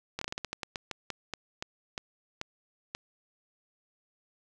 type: slowing click train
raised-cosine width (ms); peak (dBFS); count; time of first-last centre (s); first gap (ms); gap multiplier
0.2; -17; 17; 0.19-2.95; 24; 1.23
effects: none

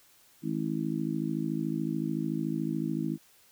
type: harmonic tone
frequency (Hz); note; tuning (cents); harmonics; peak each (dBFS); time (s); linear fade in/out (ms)
53.7; A1; -41; 3 / 4 / 5 / 6; -34 / -34 / -34 / -34; 0.42-3.18; 50
effects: white hiss -61 dBFS RMS until 3.51 s

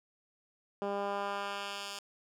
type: tone with band-pass filter sweep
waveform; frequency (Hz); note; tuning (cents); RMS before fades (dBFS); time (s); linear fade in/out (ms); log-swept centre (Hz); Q
10% pulse; 200.6; G3; +40; -37; 0.82-1.99; 0; 430 to 5400; 0.8
effects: none

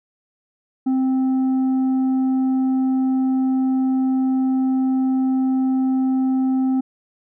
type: tone with tanh clipping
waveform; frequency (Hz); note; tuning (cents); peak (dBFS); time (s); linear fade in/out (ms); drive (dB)
triangle; 261.6; C4; 0; -17; 0.86-6.81; 10; 9
effects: none

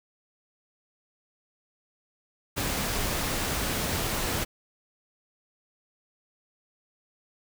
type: noise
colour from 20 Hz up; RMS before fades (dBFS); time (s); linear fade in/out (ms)
pink; -29; 2.56-4.45; 20
effects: none

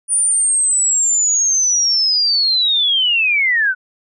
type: linear sweep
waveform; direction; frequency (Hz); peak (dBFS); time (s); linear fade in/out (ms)
sine; down; 9480 to 1459; -12; 0.08-3.75; 50
effects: none

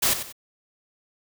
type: noise with echo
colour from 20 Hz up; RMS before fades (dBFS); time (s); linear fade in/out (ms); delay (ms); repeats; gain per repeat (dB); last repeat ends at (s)
white; -21; 0.02-0.14; 10; 93; 2; -10; 0.326
effects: none

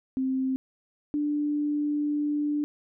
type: tone pair in turn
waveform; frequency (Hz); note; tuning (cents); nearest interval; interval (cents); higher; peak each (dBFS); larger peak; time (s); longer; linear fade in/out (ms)
sine; 262.6 / 294.8; C4 / D4; +6 / +7; major second; 201; second; -24; neither; 0.17-0.56 / 1.14-2.64; second; 0
effects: none

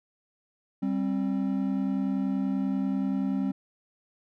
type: tone pair together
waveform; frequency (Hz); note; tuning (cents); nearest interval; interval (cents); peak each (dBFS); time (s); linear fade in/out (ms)
triangle; 195.4 / 265.8; G3 / C4; -5 / +27; perfect fourth; 532; -26; 0.82-3.52; 10
effects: none

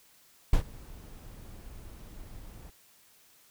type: noise with ADSR envelope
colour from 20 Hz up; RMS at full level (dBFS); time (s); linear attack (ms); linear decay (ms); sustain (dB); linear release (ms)
brown; -22; 0.53-2.71; 4; 91; -24; 21
effects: white hiss -61 dBFS RMS until 3.5 s

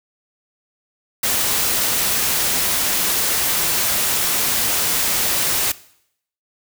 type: noise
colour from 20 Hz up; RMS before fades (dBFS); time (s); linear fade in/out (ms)
white; -19; 1.23-5.72; 5
effects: noise-tail reverb RT60 0.7 s tail -19 dB re dry

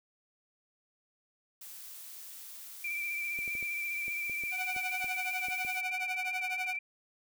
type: noise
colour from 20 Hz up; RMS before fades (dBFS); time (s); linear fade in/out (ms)
blue; -47; 1.61-5.81; 5
type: tone with vibrato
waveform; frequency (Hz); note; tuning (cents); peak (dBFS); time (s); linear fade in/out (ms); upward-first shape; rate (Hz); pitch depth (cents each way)
sine; 2349; D7; 0; -33; 2.84-6.79; 5; sine; 15; 30
type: clicks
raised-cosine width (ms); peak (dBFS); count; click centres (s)
2; -36; 11; 3.389 / 3.478 / 3.552 / 3.627 / 4.081 / 4.297 / 4.437 / 4.764 / 5.044 / 5.485 / 5.649
type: tone with tremolo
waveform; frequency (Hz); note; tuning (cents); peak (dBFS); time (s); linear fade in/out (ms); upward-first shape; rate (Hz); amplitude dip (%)
sawtooth; 740; F#5; 0; -30; 4.51-6.77; 50; triangle; 12; 100
effects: none

